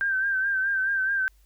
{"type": "tone with vibrato", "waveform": "sine", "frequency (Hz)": 1568, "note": "G6", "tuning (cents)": 0, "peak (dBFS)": -22, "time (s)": [0.01, 1.28], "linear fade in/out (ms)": 0, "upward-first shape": "sine", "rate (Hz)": 4.7, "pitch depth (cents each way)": 49, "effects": ["added 50 Hz sine -55 dBFS peak until 1.45 s", "white hiss -67 dBFS RMS until 1.45 s"]}